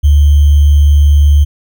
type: tone with sample-and-hold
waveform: sine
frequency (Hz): 72.9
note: D2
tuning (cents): -12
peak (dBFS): -3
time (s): 0.03-1.45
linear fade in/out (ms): 20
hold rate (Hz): 3150
effects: none